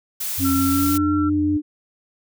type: noise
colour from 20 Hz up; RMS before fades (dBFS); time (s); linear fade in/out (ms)
blue; -26; 0.2-0.98; 10
type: tone with vibrato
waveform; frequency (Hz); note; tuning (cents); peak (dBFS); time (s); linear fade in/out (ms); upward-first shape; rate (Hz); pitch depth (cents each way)
sine; 88.9; F2; +31; -25; 0.38-1.57; 5; triangle; 5.5; 55
type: tone with pitch glide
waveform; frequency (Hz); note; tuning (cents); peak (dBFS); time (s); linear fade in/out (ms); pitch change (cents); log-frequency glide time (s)
sine; 271.7 to 299.7; C#4 to D4; -35 to +35; -17; 0.39-1.62; 50; +170; 0.65-1.03
type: tone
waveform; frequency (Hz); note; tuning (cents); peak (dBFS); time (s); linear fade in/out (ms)
sine; 1351; E6; +42; -26; 0.44-1.3; 20
effects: none